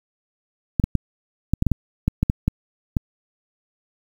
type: clicks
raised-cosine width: 5 ms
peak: -5 dBFS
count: 12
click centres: 0.798 / 0.84 / 0.953 / 1.536 / 1.624 / 1.667 / 1.717 / 2.08 / 2.23 / 2.299 / 2.48 / 2.968 s
effects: 7-bit